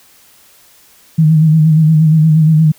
sine tone with vibrato, 157.1 Hz, D#3, 17 cents sharp, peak -5 dBFS, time 1.18-2.72 s, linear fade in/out 10 ms, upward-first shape sine, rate 8.5 Hz, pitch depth 50 cents each way, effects white hiss -46 dBFS RMS until 2.78 s

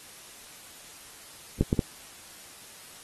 clicks, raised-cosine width 3 ms, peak -9 dBFS, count 3, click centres 1.61 / 1.729 / 1.792 s, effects white hiss -48 dBFS RMS until 3.03 s + AAC 32 kbps

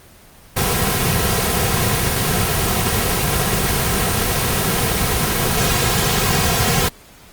pink noise with comb filter, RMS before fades -17 dBFS, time 0.56-6.89 s, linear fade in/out 10 ms, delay 3.4 ms, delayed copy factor -0.7, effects pink hiss -45 dBFS RMS until 7.32 s + Opus 24 kbps

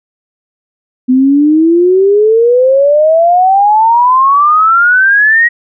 sine exponential sweep, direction up, 250.7 to 1912 Hz, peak -4 dBFS, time 1.08-5.49 s, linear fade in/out 20 ms, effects none

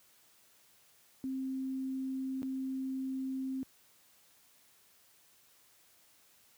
sine tone with dropouts, 264 Hz, C4, 16 cents sharp, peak -34 dBFS, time 1.24-3.63 s, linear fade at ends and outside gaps 0 ms, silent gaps 2.42-2.43 s, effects white hiss -65 dBFS RMS until 6.57 s + high-pass 60 Hz 12 dB/octave

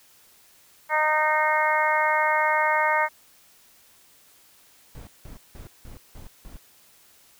harmonic tone, 307.6 Hz, D#4, 20 cents flat, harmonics 2 / 3 / 4 / 5 / 6 / 7, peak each -27 / -23 / -28 / -29 / -27 / -27 dBFS, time 0.89-3.09 s, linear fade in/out 50 ms
brown noise bursts, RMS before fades -41 dBFS, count 6, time 4.95-6.57 s, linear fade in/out 0 ms, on 120 ms, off 180 ms
effects white hiss -56 dBFS RMS until 7.39 s

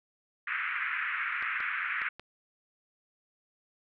pink band-pass noise, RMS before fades -33 dBFS, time 0.47-2.09 s, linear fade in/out 5 ms, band 1300 to 2400 Hz, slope 48 dB/octave
clicks, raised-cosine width 0.3 ms, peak -28 dBFS, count 4, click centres 1.425 / 1.604 / 2.018 / 2.196 s
effects none

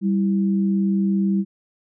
sine tone pair together, 196 / 329.6 Hz, G3 / E4, 0 / 0 cents, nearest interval major sixth, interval 900 cents, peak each -17 / -27 dBFS, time 0.01-1.45 s, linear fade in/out 50 ms, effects none

